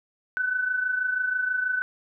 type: tone pair together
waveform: sine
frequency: 1500 / 1526.2 Hz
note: F#6 / G6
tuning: +23 / -47 cents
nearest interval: unison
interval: 30 cents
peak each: -24 / -31 dBFS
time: 0.37-1.82 s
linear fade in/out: 0 ms
effects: none